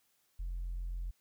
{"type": "tone", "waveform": "sine", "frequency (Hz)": 43.65, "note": "F1", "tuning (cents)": 0, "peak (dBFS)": -34, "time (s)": [0.39, 1.11], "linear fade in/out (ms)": 10, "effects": ["tanh soft clip ceiling -33 dBFS", "white hiss -74 dBFS RMS until 1.2 s"]}